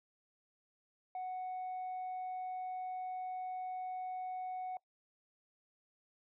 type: tone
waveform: sine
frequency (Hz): 740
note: F#5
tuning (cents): 0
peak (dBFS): -36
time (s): 1.15-4.77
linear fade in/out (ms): 2
effects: noise-tail reverb RT60 0.1 s tail -23 dB re dry + tanh soft clip ceiling -37 dBFS